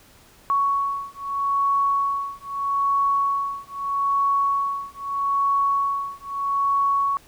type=beating tone pair; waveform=sine; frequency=1114 / 1114.79 Hz; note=C#6 / C#6; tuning=+8 / +9 cents; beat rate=0.79 Hz; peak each=-23 dBFS; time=0.5-7.17 s; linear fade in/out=0 ms; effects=pink hiss -52 dBFS RMS until 7.27 s